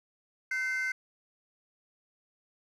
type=tone pair together; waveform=triangle; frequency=1531.1 / 2088 Hz; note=G6 / C7; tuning=-41 / -4 cents; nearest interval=perfect fourth; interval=537 cents; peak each=-29 / -29 dBFS; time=0.51-0.92 s; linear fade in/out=5 ms; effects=tanh soft clip ceiling -24 dBFS